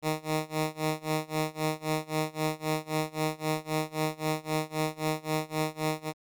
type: tone with tremolo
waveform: 10% pulse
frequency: 155.56 Hz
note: D#3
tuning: in tune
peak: -17 dBFS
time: 0.02-6.13 s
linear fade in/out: 50 ms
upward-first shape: sine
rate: 3.8 Hz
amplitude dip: 95%
effects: Opus 48 kbps